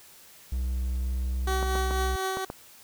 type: tone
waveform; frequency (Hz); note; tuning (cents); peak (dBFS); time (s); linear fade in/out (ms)
triangle; 63.1; B1; +38; -24; 0.52-2.16; 5
type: tone with tremolo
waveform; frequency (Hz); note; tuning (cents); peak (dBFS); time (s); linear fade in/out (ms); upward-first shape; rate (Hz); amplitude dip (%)
15% pulse; 380; F#4; +46; -20; 1.47-2.45; 5; triangle; 4.1; 40
type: clicks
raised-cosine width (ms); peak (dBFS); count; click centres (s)
1; -19; 5; 1.628 / 1.755 / 1.909 / 2.371 / 2.501
effects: white hiss -52 dBFS RMS until 2.83 s